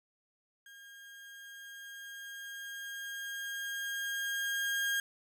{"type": "tone with level ramp", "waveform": "35% pulse", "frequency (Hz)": 1619, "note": "G#6", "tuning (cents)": -45, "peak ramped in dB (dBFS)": [-50, -28], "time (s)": [0.66, 5], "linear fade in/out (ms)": 2, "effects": []}